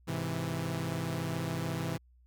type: chord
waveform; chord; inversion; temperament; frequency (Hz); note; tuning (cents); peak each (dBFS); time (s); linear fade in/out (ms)
sawtooth; Ab augmented; none; equal; 103.83 / 130.81 / 164.81; Ab2 / C3 / E3; 0 / 0 / 0; -36 / -33 / -31; 0.07-1.98; 20
effects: added 61 Hz sine -59 dBFS peak until 2.26 s